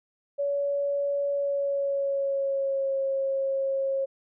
sine tone with pitch glide, 566 to 542 Hz, C#5 to C#5, +36 to -39 cents, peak -24 dBFS, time 0.38-4.06 s, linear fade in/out 20 ms, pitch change -75 cents, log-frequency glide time 1.3-2.97 s, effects none

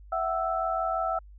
sine tone cluster, 663 / 749 / 1320 Hz, E5 / F#5 / E6, +10 / +21 / +2 cents, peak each -30 dBFS, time 0.12-1.19 s, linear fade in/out 5 ms, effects added 50 Hz sine -46 dBFS peak until 1.38 s

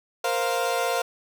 30% pulse chord, Bb suspended second, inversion none, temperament equal with one note detuned, 467.5 / 523.3 / 698.5 Hz, Bb4 / C5 / F5, +5 / 0 / 0 cents, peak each -26 / -25 / -24 dBFS, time 0.24-1.02 s, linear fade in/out 5 ms, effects none

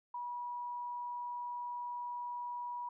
sine tone, 970 Hz, B5, 31 cents flat, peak -38 dBFS, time 0.14-2.89 s, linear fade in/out 5 ms, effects none

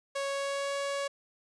sawtooth tone with pitch glide, 554 to 559.8 Hz, C#5 to C#5, -1 to +17 cents, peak -27 dBFS, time 0.15-1.08 s, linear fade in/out 10 ms, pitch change +18 cents, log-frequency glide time 0.27-0.75 s, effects resampled to 22050 Hz

